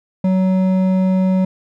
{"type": "tone with hard clipping", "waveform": "triangle", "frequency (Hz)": 187.3, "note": "F#3", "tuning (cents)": 21, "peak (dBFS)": -14, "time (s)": [0.24, 1.45], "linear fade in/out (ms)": 5, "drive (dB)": 12, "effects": []}